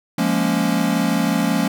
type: chord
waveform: square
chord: Bb minor seventh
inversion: second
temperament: equal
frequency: 174.61 / 207.7 / 233.1 / 277.2 Hz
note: F3 / Ab3 / Bb3 / Db4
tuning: 0 / 0 / 0 / 0 cents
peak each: -23 dBFS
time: 0.18-1.68 s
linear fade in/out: 5 ms
effects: none